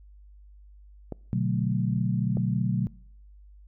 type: clicks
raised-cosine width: 2 ms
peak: -20 dBFS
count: 2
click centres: 1.123 / 2.371 s
type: chord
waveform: sine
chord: B minor seventh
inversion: none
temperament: equal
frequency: 123.47 / 146.83 / 185 / 220 Hz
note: B2 / D3 / F#3 / A3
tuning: 0 / 0 / 0 / 0 cents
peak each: -27 / -31 / -27 / -33 dBFS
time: 1.33-2.87 s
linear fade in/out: 0 ms
effects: noise-tail reverb RT60 0.7 s tail -25 dB re dry + added 50 Hz sine -48 dBFS peak until 3.67 s